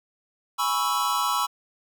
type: chord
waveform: square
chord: C# minor seventh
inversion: second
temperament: equal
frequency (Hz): 830.6 / 987.8 / 1108.7 / 1318.5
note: G#5 / B5 / C#6 / E6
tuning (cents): 0 / 0 / 0 / 0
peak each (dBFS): -33 / -28 / -28 / -28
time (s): 0.58-1.47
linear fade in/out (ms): 20
effects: none

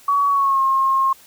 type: tone with pitch glide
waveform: sine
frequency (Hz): 1129 to 1072.4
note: C#6 to C6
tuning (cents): +31 to +42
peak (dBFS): -14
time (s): 0.08-1.13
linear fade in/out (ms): 5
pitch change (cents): -89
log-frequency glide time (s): 0.3-0.61
effects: white hiss -48 dBFS RMS until 1.26 s

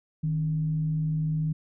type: tone with frequency modulation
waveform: sine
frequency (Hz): 155.7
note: D#3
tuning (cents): +2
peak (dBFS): -24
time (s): 0.23-1.53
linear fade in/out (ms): 10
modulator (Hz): 118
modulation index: 0.21
effects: none

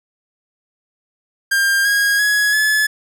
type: tone with pitch steps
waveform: 45% pulse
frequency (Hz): 1600 / 1638.3 / 1677.6 / 1717.8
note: G6 / G#6 / G#6 / A6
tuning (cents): +35 / -24 / +17 / -42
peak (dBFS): -13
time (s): 1.51-2.87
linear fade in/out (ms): 10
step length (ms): 340
effects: none

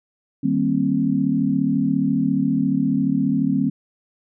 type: chord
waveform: sine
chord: C minor seventh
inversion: first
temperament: equal with one note detuned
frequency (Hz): 155.56 / 196 / 233.1 / 267.6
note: Eb3 / G3 / Bb3 / C4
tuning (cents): 0 / 0 / 0 / +39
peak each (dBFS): -25 / -23 / -23 / -20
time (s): 0.43-3.7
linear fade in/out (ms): 10
effects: none

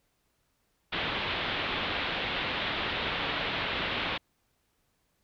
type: low-pass noise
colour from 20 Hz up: white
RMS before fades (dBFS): -32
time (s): 0.92-4.18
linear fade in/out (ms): 10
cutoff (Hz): 3700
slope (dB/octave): 48
effects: pink hiss -74 dBFS RMS until 5.23 s

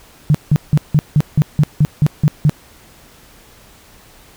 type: tone bursts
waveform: sine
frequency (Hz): 149.8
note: D3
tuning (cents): +35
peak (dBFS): -7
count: 11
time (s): 0.3-2.495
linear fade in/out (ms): 0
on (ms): 45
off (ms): 170
effects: pink hiss -45 dBFS RMS until 4.36 s

